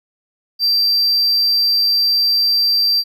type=tone; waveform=triangle; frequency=4699 Hz; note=D8; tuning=in tune; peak=-11 dBFS; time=0.59-3.04 s; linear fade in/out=50 ms; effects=none